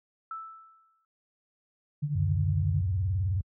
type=tone with exponential decay; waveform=sine; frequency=1318.5 Hz; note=E6; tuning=in tune; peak=-33 dBFS; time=0.31-1.05 s; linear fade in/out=2 ms; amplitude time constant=160 ms
type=tone with tremolo; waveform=sine; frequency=146.7 Hz; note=D3; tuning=2 cents flat; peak=-24 dBFS; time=2.02-2.81 s; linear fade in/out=10 ms; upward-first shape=triangle; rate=11 Hz; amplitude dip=80%
type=tone with vibrato; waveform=sine; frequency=92.5 Hz; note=F#2; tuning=in tune; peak=-24 dBFS; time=2.15-3.41 s; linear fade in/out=5 ms; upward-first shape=square; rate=19 Hz; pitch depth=180 cents each way
effects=high-pass 60 Hz 12 dB/octave